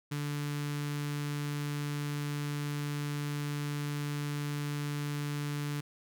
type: tone with notch filter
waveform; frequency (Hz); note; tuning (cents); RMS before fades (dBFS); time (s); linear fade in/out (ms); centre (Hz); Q
sawtooth; 145.9; D3; -11; -35; 0.11-5.81; 10; 640; 0.9
effects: none